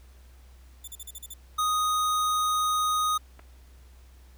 5% pulse tone bursts, 3535 Hz, A7, 7 cents sharp, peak -30 dBFS, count 7, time 0.84-1.339 s, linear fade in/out 5 ms, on 37 ms, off 40 ms
square tone, 1244.5 Hz, D#6, in tune, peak -24 dBFS, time 1.58-3.18 s, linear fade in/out 10 ms
clicks, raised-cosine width 0.5 ms, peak -34 dBFS, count 2, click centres 3.393 / 3.396 s
effects added 63 Hz sine -49 dBFS peak until 4.37 s + pink hiss -61 dBFS RMS until 4.37 s

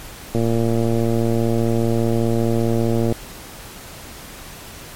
click train, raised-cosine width 2 ms, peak -7 dBFS, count 320, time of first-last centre 0.35-3.124 s, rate 115 Hz, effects pink hiss -37 dBFS RMS until 4.95 s + MP3 64 kbps

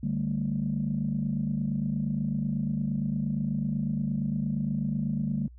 sine chord, D suspended fourth, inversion none, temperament equal with one note detuned, 146.83 / 196 / 224.4 Hz, D3 / G3 / A3, 0 / 0 / +34 cents, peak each -30 dBFS, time 0.03-5.48 s, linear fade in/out 5 ms, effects tanh soft clip ceiling -18 dBFS + added 60 Hz sine -46 dBFS peak until 5.58 s

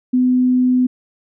sine tone, 252.2 Hz, B3, 36 cents sharp, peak -11 dBFS, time 0.13-0.87 s, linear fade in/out 10 ms, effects none

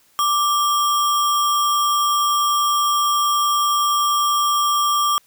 sine tone with sample-and-hold, 1174.7 Hz, D6, in tune, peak -15 dBFS, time 0.19-5.18 s, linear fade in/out 0 ms, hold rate 4410 Hz, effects white hiss -57 dBFS RMS until 5.26 s

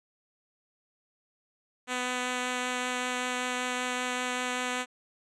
5% pulse tone with vibrato, 250 Hz, B3, 21 cents sharp, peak -18 dBFS, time 1.87-4.86 s, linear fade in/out 50 ms, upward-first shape triangle, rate 5.2 Hz, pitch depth 9 cents each way, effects resampled to 24000 Hz

